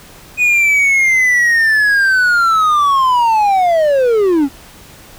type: linear sweep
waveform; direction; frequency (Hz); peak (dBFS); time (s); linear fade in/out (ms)
triangle; down; 2489 to 261.6; -7; 0.37-4.49; 50
effects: pink hiss -39 dBFS RMS until 5.18 s